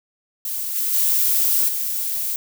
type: noise with level steps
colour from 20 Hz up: violet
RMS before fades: -26 / -22 / -18 / -24 dBFS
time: 0.45-2.36 s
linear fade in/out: 2 ms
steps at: 0.75 / 0.93 / 1.68 s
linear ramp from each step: 10 ms
effects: none